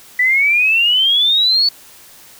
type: exponential sweep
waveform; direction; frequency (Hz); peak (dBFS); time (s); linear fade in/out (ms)
sine; up; 1963 to 4500; -10; 0.19-1.69; 5
effects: white hiss -42 dBFS RMS until 2.39 s